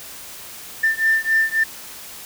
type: beating tone pair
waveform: sine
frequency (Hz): 1785 / 1788.7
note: A6 / A6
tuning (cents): +24 / +28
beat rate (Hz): 3.7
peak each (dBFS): -18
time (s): 0.83-1.64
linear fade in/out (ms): 10
effects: tanh soft clip ceiling -8 dBFS + white hiss -37 dBFS RMS until 2.25 s